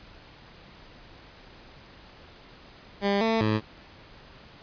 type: tone with pitch steps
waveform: 15% pulse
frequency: 200.3 / 224.6 / 108.2 Hz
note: G3 / A3 / A2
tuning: +38 / +36 / -29 cents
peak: -16 dBFS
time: 3.01-3.61 s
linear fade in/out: 50 ms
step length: 200 ms
effects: pink hiss -50 dBFS RMS until 4.62 s + resampled to 11025 Hz